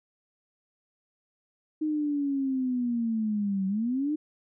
sine linear two-way sweep, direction down then up, 311.1 to 188.9 to 311.1 Hz, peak -25 dBFS, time 1.81-4.16 s, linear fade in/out 10 ms, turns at 3.67 s, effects none

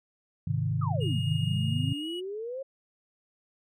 sine chord, Ab major, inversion none, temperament equal, 103.83 / 130.81 / 155.56 Hz, Ab2 / C3 / Eb3, 0 / 0 / 0 cents, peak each -30 / -30 / -30 dBFS, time 0.47-1.93 s, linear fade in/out 5 ms
sine exponential two-way sweep, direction down then up, 1332 to 143.5 to 550 Hz, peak -33 dBFS, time 0.81-2.63 s, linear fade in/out 10 ms, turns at 1.24 s
triangle tone with pitch glide, 2856 to 2916 Hz, F7 to F#7, +38 to -26 cents, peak -35 dBFS, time 1-2.21 s, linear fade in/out 20 ms, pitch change +36 cents, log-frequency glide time 1.98-2.07 s
effects none

